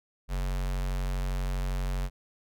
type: tone with notch filter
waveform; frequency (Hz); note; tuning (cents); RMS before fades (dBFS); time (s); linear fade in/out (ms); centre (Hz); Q
square; 46.25; F#1; 0; -30; 0.28-2.1; 50; 310; 1.8
effects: none